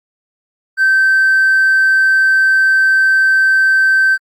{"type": "tone", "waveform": "triangle", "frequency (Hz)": 1551, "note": "G6", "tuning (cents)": -19, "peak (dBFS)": -5, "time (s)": [0.77, 4.18], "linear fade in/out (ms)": 50, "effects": ["tanh soft clip ceiling -4 dBFS", "Opus 48 kbps"]}